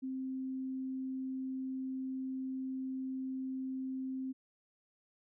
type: tone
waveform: sine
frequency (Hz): 262.2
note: C4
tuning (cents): +4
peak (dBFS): -36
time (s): 0.02-4.33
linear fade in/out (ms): 20
effects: none